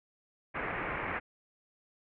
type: low-pass noise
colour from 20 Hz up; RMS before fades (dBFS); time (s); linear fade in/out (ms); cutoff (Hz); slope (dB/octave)
white; -36; 0.54-1.2; 20; 2300; 48
effects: none